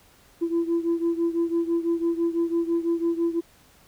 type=beating tone pair; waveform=sine; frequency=334.9 / 340.9 Hz; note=E4 / F4; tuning=+27 / -42 cents; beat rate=6 Hz; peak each=-22 / -25 dBFS; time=0.41-3.41 s; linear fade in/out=20 ms; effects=tanh soft clip ceiling -17 dBFS + pink hiss -56 dBFS RMS until 3.87 s